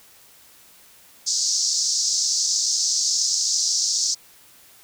pink band-pass noise, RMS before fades -22 dBFS, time 1.26-4.15 s, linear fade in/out 20 ms, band 4800 to 6900 Hz, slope 48 dB/octave, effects white hiss -51 dBFS RMS until 4.83 s

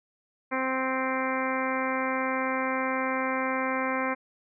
harmonic tone, 261.5 Hz, C4, 1 cent flat, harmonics 1 / 2 / 3 / 4 / 5 / 6 / 7 / 8 / 9, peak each -32 / -32 / -36 / -32 / -37 / -36 / -39 / -35 / -39 dBFS, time 0.51-4.15 s, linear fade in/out 20 ms, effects none

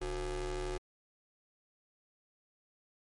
40% pulse ring-modulated tone, 164.81 Hz, E3, in tune, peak -31 dBFS, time 0.01-0.78 s, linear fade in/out 10 ms, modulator 201 Hz, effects MP3 48 kbps

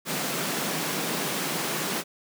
pink high-pass noise, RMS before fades -29 dBFS, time 0.05-2.04 s, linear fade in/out 50 ms, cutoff 150 Hz, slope 48 dB/octave, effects none

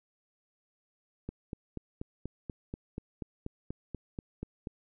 click train, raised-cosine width 3 ms, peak -24 dBFS, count 15, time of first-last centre 1.29-4.672 s, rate 4.14 Hz, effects none

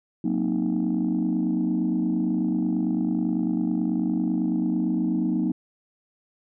sine chord, C half-diminished seventh, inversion second, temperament equal with one note detuned, 183.3 / 233.1 / 261.6 / 311.1 Hz, Gb3 / Bb3 / C4 / Eb4, -16 / 0 / 0 / 0 cents, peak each -26 / -25 / -28 / -25 dBFS, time 0.24-5.52 s, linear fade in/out 5 ms, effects tanh soft clip ceiling -16 dBFS

